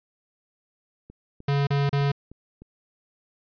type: click train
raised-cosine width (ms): 3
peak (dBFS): -31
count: 6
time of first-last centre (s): 1.1-2.62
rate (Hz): 3.29
type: tone bursts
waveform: square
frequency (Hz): 141.2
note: C#3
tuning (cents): +32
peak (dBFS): -21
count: 3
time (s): 1.48-2.118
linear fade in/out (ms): 5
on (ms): 190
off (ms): 34
effects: resampled to 11025 Hz